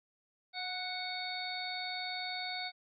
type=harmonic tone with a mistuned harmonic; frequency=740 Hz; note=F#5; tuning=in tune; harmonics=1 / 2 / 3 / 5 / 6; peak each=-42 / -47 / -42 / -43 / -42 dBFS; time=0.53-2.72 s; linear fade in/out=50 ms; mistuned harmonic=1; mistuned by=-22 cents; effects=Opus 48 kbps